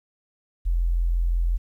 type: tone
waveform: sine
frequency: 42.77 Hz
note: F1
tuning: 35 cents flat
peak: -19 dBFS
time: 0.65-1.58 s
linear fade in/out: 20 ms
effects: 10-bit